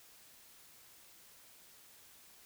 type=silence; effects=white hiss -60 dBFS RMS until 2.45 s